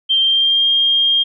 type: tone with pitch glide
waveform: sine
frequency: 3156 to 3217 Hz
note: G7 to G7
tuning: +11 to +44 cents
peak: -11 dBFS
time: 0.09-1.24 s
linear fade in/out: 20 ms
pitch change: +33 cents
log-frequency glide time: 0.21-0.68 s
effects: none